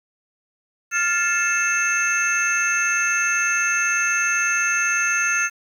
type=tone cluster; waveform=sine; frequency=1393 / 1752 / 2161 / 2634 / 6330 Hz; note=F6 / A6 / C#7 / E7 / G8; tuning=-5 / -8 / -45 / -2 / +16 cents; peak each=-21 / -24 / -30 / -23 / -24 dBFS; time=0.91-5.5 s; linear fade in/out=50 ms; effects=tanh soft clip ceiling -11 dBFS + 8-bit